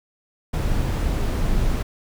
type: noise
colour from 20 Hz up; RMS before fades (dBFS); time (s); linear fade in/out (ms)
brown; -21; 0.53-1.83; 10
effects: none